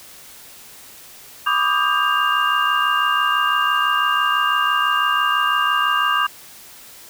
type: tone cluster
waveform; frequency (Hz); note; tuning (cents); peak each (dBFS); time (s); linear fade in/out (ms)
sine; 999 / 1164 / 1230 / 1598 / 2808; B5 / D6 / D#6 / G6 / F7; +20 / -16 / -20 / +33 / +9; -27 / -20 / -21 / -21 / -24; 1.46-6.27; 10
effects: white hiss -42 dBFS RMS until 7.09 s